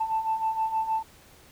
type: beating tone pair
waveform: sine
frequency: 880 / 886.4 Hz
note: A5 / A5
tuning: 0 / +13 cents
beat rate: 6.4 Hz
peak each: -30 / -25 dBFS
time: 0-1.03 s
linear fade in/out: 10 ms
effects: tanh soft clip ceiling -18 dBFS + pink hiss -54 dBFS RMS until 1.51 s